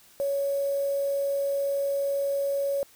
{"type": "tone with quantisation", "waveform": "sine", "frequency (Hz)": 558, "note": "C#5", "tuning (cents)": 11, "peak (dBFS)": -24, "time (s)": [0.2, 2.83], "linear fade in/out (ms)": 0, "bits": 7, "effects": ["white hiss -56 dBFS RMS until 2.95 s"]}